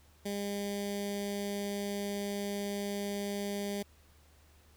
15% pulse tone with notch filter, 202 Hz, G#3, 48 cents flat, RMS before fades -36 dBFS, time 0.25-3.83 s, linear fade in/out 10 ms, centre 1200 Hz, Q 0.66, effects added 75 Hz sine -61 dBFS peak until 4.76 s + pink hiss -65 dBFS RMS until 4.76 s

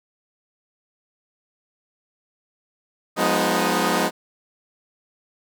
10% pulse chord, F half-diminished seventh, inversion none, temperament equal with one note detuned, 178.18 / 207.7 / 246.9 / 311.1 Hz, F3 / Ab3 / Cb4 / Eb4, +35 / 0 / 0 / 0 cents, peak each -16 dBFS, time 3.16-4.11 s, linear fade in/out 50 ms, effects none

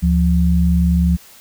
sine tone pair together, 73.28 / 174.3 Hz, D2 / F3, -3 / -3 cents, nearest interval octave + minor third, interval 1500 cents, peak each -14 dBFS, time 0.02-1.17 s, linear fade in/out 20 ms, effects white hiss -44 dBFS RMS until 1.4 s

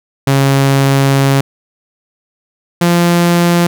sawtooth tone pair in turn, 137.1 / 172.74 Hz, C#3 / F3, -19 / -19 cents, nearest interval major third, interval 400 cents, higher second, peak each -4 dBFS, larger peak neither, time 0.27-1.41 / 2.81-3.67 s, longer first, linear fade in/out 5 ms, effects none

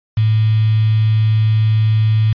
sine tone with quantisation, 109.1 Hz, A2, 14 cents flat, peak -10 dBFS, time 0.17-2.33 s, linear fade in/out 5 ms, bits 5, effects resampled to 11025 Hz

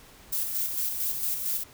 violet noise with tremolo, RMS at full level -28 dBFS, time 0.32-1.64 s, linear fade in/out 10 ms, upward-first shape square, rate 4.4 Hz, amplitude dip 40%, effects pink hiss -52 dBFS RMS until 1.73 s

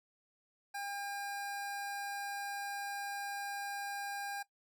25% pulse tone, 804 Hz, G5, 44 cents sharp, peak -35 dBFS, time 0.74-4.43 s, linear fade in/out 10 ms, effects noise-tail reverb RT60 0.1 s tail -18 dB re dry

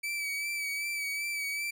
40% pulse tone with vibrato, 2298 Hz, D7, 38 cents flat, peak -31 dBFS, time 0.03-1.71 s, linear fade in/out 10 ms, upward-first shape sine, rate 2.6 Hz, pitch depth 35 cents each way, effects none

